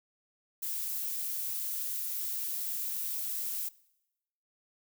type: noise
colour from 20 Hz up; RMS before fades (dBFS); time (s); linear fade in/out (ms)
violet; -35; 0.62-3.69; 10
effects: noise-tail reverb RT60 0.9 s tail -22 dB re dry